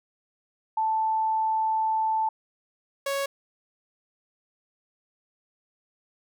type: tone pair in turn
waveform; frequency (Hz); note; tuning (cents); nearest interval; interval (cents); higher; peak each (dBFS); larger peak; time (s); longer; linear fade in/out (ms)
sine / sawtooth; 880 / 554.4; A5 / C#5; 0 / 0; minor sixth; 800; first; -22; neither; 0.77-2.29 / 3.06-3.26; first; 5
effects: none